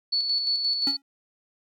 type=tone with tremolo; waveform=sine; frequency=4435 Hz; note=C#8; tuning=in tune; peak=-21 dBFS; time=0.12-0.97 s; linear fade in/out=10 ms; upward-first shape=square; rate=5.7 Hz; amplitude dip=40%
type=tone with exponential decay; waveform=square; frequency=277.1 Hz; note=C#4; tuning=1 cent flat; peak=-27 dBFS; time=0.87-1.02 s; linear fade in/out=2 ms; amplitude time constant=31 ms
effects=none